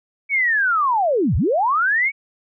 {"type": "linear two-way sweep", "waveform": "sine", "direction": "down then up", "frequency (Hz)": [2280, 58.2, 2280], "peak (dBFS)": -15, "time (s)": [0.29, 2.12], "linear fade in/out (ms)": 50, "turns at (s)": 1.36, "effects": []}